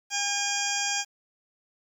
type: harmonic tone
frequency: 809 Hz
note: G#5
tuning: 46 cents flat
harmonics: 1 / 2 / 3 / 4 / 6 / 7 / 8 / 9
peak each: -34 / -34 / -34 / -34 / -34 / -34 / -34 / -34 dBFS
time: 0.1-1.05 s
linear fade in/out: 50 ms
effects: 9-bit